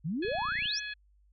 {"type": "exponential sweep", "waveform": "sine", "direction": "up", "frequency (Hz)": [138.59, 6170], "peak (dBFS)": -30, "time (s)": [0.04, 0.8], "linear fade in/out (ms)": 20}
{"type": "harmonic tone", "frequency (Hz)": 844, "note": "G#5", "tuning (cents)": 28, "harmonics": [2, 3, 4, 5], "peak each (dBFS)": [-38, -42, -44, -46], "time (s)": [0.22, 0.94], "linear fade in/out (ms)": 10}
{"type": "click train", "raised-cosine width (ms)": 5, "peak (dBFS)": -36, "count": 13, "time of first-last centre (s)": [0.25, 0.657], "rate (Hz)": 29.5}
{"effects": ["added 50 Hz sine -61 dBFS peak until 1.32 s"]}